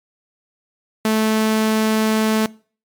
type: tone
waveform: sawtooth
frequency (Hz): 218.4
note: A3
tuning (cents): -13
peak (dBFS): -11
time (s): 1.05-2.46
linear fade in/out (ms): 2
effects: noise-tail reverb RT60 0.4 s tail -22 dB re dry + MP3 96 kbps

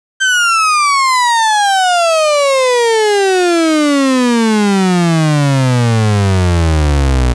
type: exponential sweep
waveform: 35% pulse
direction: down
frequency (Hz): 1568 to 59.8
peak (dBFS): -7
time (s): 0.2-7.34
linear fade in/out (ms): 20
effects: resampled to 22050 Hz + 7-bit

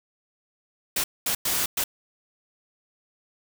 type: noise bursts at uneven times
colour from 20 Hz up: white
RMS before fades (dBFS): -25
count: 4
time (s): 0.96-1.04 / 1.26-1.35 / 1.45-1.66 / 1.77-1.84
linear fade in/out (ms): 5
effects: none

